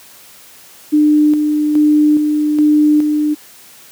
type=tone with tremolo; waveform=sine; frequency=300.4 Hz; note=D4; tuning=39 cents sharp; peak=-7 dBFS; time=0.92-3.35 s; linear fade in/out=20 ms; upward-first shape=square; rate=1.2 Hz; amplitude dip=40%; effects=white hiss -41 dBFS RMS until 3.91 s + high-pass 100 Hz 12 dB/octave